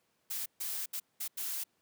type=noise bursts at uneven times; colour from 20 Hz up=blue; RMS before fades=-37 dBFS; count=5; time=0.3-0.46 / 0.6-0.86 / 0.93-1 / 1.2-1.28 / 1.37-1.64 s; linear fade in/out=10 ms; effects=pink hiss -75 dBFS RMS until 1.81 s + high-pass 150 Hz 12 dB/octave